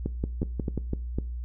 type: two click trains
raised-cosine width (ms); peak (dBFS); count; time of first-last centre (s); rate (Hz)
3; -15 / -15; 5 / 4; 0.06-0.777 / 0.43-1.186; 5.58 / 3.97
effects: noise-tail reverb RT60 0.4 s tail -20 dB re dry + added 60 Hz sine -31 dBFS peak until 1.44 s